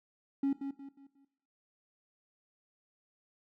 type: tone with echo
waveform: triangle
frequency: 276 Hz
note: C#4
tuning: 7 cents flat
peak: -24 dBFS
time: 0.43-0.53 s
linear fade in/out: 5 ms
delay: 180 ms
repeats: 4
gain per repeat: -9 dB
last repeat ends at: 1.25 s
effects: noise-tail reverb RT60 0.7 s tail -18 dB re dry + tanh soft clip ceiling -23 dBFS